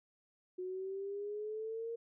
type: exponential sweep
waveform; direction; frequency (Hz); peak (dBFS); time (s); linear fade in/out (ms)
sine; up; 363.6 to 466.2; -38; 0.58-1.96; 10
effects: none